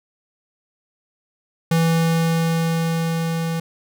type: tone with level ramp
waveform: square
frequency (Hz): 164.81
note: E3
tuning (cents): 0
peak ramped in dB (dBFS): -15 to -22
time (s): 1.71-3.6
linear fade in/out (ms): 5
effects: none